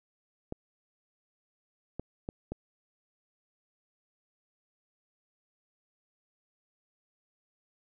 clicks, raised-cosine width 2 ms, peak -22 dBFS, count 4, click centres 0.524 / 1.996 / 2.289 / 2.52 s, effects none

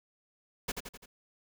pink noise with echo, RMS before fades -33 dBFS, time 0.68-0.72 s, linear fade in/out 10 ms, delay 85 ms, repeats 4, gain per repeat -5 dB, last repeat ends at 1.06 s, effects none

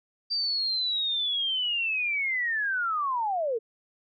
sine linear sweep, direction down, 4699 to 426.6 Hz, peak -25 dBFS, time 0.3-3.59 s, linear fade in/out 20 ms, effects none

